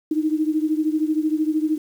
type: beating tone pair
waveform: sine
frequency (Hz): 306.9 / 319.9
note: D#4 / D#4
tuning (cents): -24 / +48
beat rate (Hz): 13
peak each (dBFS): -20 / -23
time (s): 0.11-1.78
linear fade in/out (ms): 5
effects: 8-bit